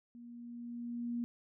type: tone with level ramp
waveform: sine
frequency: 238 Hz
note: A#3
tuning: 36 cents sharp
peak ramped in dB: -49 to -33 dBFS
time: 0.15-1.24 s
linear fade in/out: 0 ms
effects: none